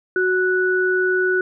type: tone pair together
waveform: sine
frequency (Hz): 370 / 1477.4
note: F#4 / F#6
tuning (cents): 0 / -3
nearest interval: 2 octaves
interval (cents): 2397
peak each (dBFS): -18 / -19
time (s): 0.16-1.41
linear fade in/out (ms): 2
effects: none